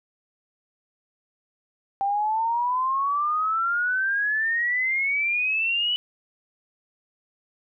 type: exponential sweep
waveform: sine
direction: up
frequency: 784 to 2982 Hz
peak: -21 dBFS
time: 2.01-5.96 s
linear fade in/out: 0 ms
effects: none